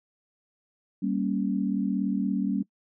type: chord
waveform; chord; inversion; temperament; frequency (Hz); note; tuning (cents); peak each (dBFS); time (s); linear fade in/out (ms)
sine; G diminished; none; equal; 196 / 233.1 / 277.2; G3 / Bb3 / Db4; 0 / 0 / 0; -27 / -30 / -29; 1.02-2.63; 10
effects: noise-tail reverb RT60 0.1 s tail -23 dB re dry